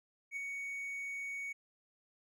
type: tone with ADSR envelope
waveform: triangle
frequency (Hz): 2233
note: C#7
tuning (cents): +12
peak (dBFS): -34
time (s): 0.31-1.53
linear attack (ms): 57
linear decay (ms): 6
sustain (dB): -3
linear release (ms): 11
effects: none